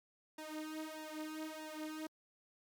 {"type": "tone with flanger", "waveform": "sawtooth", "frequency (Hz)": 311.1, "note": "D#4", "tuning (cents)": 0, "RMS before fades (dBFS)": -45, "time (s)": [0.38, 2.07], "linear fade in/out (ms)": 5, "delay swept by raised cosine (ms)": [1.1, 4], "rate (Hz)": 1.6, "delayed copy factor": 0.9, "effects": ["MP3 96 kbps"]}